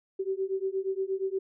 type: beating tone pair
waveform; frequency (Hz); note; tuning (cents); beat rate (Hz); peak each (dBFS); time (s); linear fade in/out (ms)
sine; 380 / 388.5; F#4 / G4; +46 / -16; 8.5; -31; 0.19-1.39; 10
effects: none